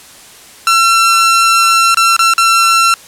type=tone with dropouts; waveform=sawtooth; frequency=1351 Hz; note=E6; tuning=42 cents sharp; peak=-3 dBFS; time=0.67-2.94 s; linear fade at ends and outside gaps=1 ms; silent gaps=1.945-1.971 / 2.165-2.192 / 2.337-2.38 s; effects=white hiss -37 dBFS RMS until 3.07 s + low-pass 11000 Hz 12 dB/octave